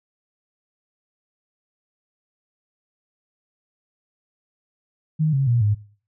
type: tone with pitch steps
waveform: sine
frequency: 155.56 / 136.21 / 119.26 / 104.43 Hz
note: D#3 / C#3 / A#2 / G#2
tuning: 0 / -30 / +40 / +10 cents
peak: -16 dBFS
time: 5.19-5.75 s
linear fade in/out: 20 ms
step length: 140 ms
effects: noise-tail reverb RT60 0.4 s tail -17 dB re dry